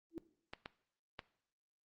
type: tone with exponential growth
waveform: sine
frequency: 329.6 Hz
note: E4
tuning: in tune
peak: -36 dBFS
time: 0.11-0.18 s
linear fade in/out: 0 ms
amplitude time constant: 15 ms
type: clicks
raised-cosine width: 0.3 ms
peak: -28 dBFS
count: 3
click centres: 0.535 / 0.659 / 1.192 s
effects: noise-tail reverb RT60 0.6 s tail -17 dB re dry + Opus 32 kbps